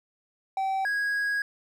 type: tone pair in turn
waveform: triangle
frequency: 771 / 1651.7 Hz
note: G5 / G#6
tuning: -29 / -10 cents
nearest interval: octave + minor second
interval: 1319 cents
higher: second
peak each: -23 dBFS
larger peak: neither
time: 0.57-0.85 / 0.85-1.42 s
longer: second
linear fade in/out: 2 ms
effects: none